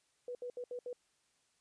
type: tone bursts at uneven times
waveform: sine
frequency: 491.1 Hz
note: B4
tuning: 10 cents flat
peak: -39 dBFS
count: 5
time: 0.28-0.35 / 0.42-0.5 / 0.57-0.64 / 0.71-0.79 / 0.86-0.93 s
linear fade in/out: 2 ms
effects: white hiss -75 dBFS RMS until 1.6 s + resampled to 22050 Hz